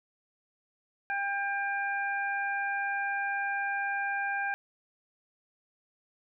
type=harmonic tone; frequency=798 Hz; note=G5; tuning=31 cents sharp; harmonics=1 / 2 / 3; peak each=-33 / -31 / -39 dBFS; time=1.1-4.54 s; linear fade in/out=0 ms; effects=none